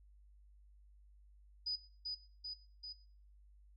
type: tone with echo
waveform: sine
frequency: 4969 Hz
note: D#8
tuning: 3 cents flat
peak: -36 dBFS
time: 1.66-1.76 s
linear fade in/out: 10 ms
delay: 390 ms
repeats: 3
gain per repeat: -3 dB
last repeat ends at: 2.93 s
effects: noise-tail reverb RT60 0.5 s tail -18 dB re dry + added 50 Hz sine -60 dBFS peak until 3.76 s